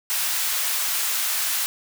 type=high-pass noise; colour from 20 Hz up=white; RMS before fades=-24 dBFS; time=0.1-1.66 s; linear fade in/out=0 ms; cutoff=960 Hz; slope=12 dB/octave; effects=none